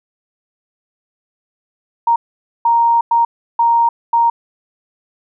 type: tone bursts at uneven times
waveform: sine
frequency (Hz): 932.3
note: A#5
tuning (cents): 0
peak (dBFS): -9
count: 5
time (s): 2.07-2.16 / 2.65-3.01 / 3.11-3.25 / 3.59-3.89 / 4.13-4.3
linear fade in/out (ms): 5
effects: none